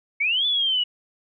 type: linear two-way sweep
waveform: sine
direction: up then down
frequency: 2178 to 3499 to 2892 Hz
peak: -19 dBFS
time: 0.2-0.84 s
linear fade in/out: 10 ms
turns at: 0.46 s
effects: none